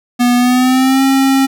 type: tone with pitch glide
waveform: square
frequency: 244 to 269.2 Hz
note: B3 to C4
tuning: -21 to +49 cents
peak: -9 dBFS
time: 0.19-1.47 s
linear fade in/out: 20 ms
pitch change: +170 cents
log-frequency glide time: 0.36-1.03 s
effects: none